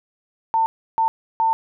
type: tone bursts at uneven times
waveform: sine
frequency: 899 Hz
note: A5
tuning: 37 cents sharp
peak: -15 dBFS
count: 3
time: 0.54-0.66 / 0.98-1.08 / 1.4-1.53 s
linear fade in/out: 0 ms
effects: none